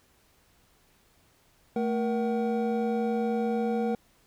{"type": "tone cluster", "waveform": "triangle", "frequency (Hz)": [222, 473.7, 756], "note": ["A3", "A#4", "F#5"], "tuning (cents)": [16, 28, 37], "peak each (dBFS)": [-26, -27, -32], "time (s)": [1.76, 3.95], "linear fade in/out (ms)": 2, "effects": ["pink hiss -64 dBFS RMS until 4.26 s"]}